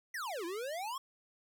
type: exponential two-way sweep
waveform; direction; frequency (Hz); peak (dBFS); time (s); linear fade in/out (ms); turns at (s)
square; down then up; 2034 to 326.6 to 1118; -38; 0.14-0.98; 5; 0.45
effects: 12-bit